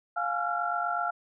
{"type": "tone cluster", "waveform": "sine", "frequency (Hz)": [702, 837, 1350, 1398], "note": ["F5", "G#5", "E6", "F6"], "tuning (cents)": [9, 13, 41, 1], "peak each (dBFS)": [-31, -35, -32, -33], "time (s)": [0.16, 1.11], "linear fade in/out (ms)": 10, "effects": []}